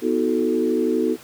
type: chord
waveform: sine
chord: B dominant seventh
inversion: none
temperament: equal with one note detuned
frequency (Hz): 246.9 / 317.7 / 370 / 440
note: B3 / D#4 / F#4 / A4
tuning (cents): 0 / +36 / 0 / 0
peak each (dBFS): -23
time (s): 0.01-1.17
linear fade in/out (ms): 50
effects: pink hiss -44 dBFS RMS until 1.23 s + high-pass 150 Hz 12 dB/octave